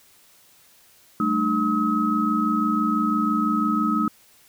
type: tone cluster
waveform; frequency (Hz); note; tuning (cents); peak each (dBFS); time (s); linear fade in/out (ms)
sine; 193.9 / 219.9 / 299.9 / 1277; G3 / A3 / D4 / D#6; -19 / -1 / +36 / +45; -30 / -23 / -25 / -23; 1.2-4.08; 2
effects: white hiss -55 dBFS RMS until 4.48 s